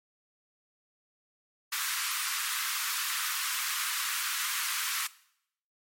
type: high-pass noise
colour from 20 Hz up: pink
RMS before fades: -32 dBFS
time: 1.72-5.07 s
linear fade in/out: 5 ms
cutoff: 1100 Hz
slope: 48 dB/octave
effects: noise-tail reverb RT60 0.7 s tail -19 dB re dry + MP3 64 kbps